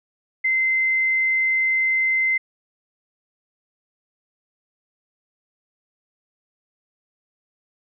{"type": "tone", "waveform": "sine", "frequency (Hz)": 2070, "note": "C7", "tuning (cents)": -19, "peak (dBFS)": -17, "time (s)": [0.44, 2.38], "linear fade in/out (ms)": 10, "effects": []}